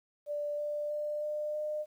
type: tone with pitch steps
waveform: sine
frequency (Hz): 587.3 / 591.7 / 596.2 / 600.7 / 605.2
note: D5 / D5 / D5 / D5 / D#5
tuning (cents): 0 / +13 / +26 / +39 / -48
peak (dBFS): -32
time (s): 0.26-1.86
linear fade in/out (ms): 50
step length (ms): 320
effects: 11-bit